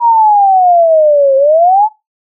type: exponential two-way sweep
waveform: sine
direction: down then up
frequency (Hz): 960 to 532 to 885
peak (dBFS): -4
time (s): 0-1.89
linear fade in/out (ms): 50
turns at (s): 1.36
effects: noise-tail reverb RT60 0.2 s tail -19 dB re dry